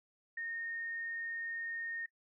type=tone; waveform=sine; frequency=1842 Hz; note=A#6; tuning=21 cents flat; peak=-38 dBFS; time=0.37-2.06 s; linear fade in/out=5 ms; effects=noise-tail reverb RT60 0.1 s tail -18 dB re dry